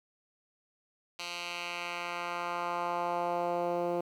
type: tone with band-pass filter sweep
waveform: 10% pulse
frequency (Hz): 174.1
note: F3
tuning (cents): -5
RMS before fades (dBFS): -34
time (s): 1.19-4.01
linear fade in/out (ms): 5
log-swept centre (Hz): 3700 to 430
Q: 1.4
effects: 10-bit